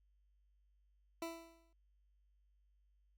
20% pulse tone with exponential decay, 331.7 Hz, E4, 11 cents sharp, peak -34 dBFS, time 1.22-1.73 s, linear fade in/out 2 ms, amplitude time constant 110 ms, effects added 50 Hz sine -70 dBFS peak until 3.17 s

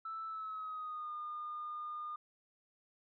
sine tone with pitch glide, 1318.5 to 1216.1 Hz, E6 to D#6, 0 to -40 cents, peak -39 dBFS, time 0.05-2.16 s, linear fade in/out 5 ms, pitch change -140 cents, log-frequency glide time 0.27-1.12 s, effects tanh soft clip ceiling -35 dBFS

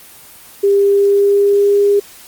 sine tone with pitch glide, 399.7 to 405.3 Hz, G4 to G#4, +34 to -42 cents, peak -8 dBFS, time 0.63-2 s, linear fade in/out 10 ms, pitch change +24 cents, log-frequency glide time 0.84-1.79 s, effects white hiss -39 dBFS RMS until 2.27 s + Opus 24 kbps

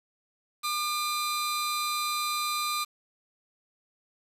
sawtooth tone pair together, 1200 / 4036 Hz, D6 / B7, +37 / +37 cents, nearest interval octave + major sixth, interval 2100 cents, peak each -25 / -31 dBFS, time 0.63-2.85 s, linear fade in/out 20 ms, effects resampled to 32000 Hz + 8-bit

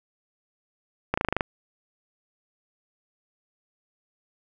slowing click train, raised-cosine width 0.5 ms, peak -8 dBFS, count 8, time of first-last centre 1.14-1.408 s, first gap 35 ms, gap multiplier 1.03, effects none

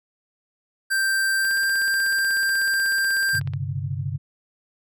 square tone with pitch glide, 1570 to 1582.7 Hz, G6 to G6, +2 to +16 cents, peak -20 dBFS, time 0.9-3.4 s, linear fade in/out 20 ms, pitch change +14 cents, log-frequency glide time 1.39-1.54 s
click train, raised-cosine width 0.3 ms, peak -24 dBFS, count 35, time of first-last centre 1.45-3.536 s, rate 16.3 Hz
sine chord, G suspended fourth, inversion none, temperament equal with one note detuned, 98 / 130.81 / 144.23 Hz, G2 / C3 / D3, 0 / 0 / -31 cents, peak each -29 dBFS, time 3.33-4.18 s, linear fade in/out 20 ms
effects none

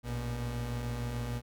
35% pulse tone pair together, 56.68 / 120.1 Hz, A#1 / B2, -48 / -48 cents, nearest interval octave + minor second, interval 1300 cents, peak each -37 / -33 dBFS, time 0.03-1.42 s, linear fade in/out 50 ms, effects none

